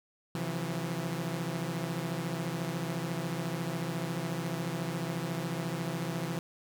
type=tone cluster; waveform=sawtooth; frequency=132.5 / 164.7 / 178.8 Hz; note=C3 / E3 / F3; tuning=+22 / -1 / +41 cents; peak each=-35 / -31 / -34 dBFS; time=0.35-6.39 s; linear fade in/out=0 ms; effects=none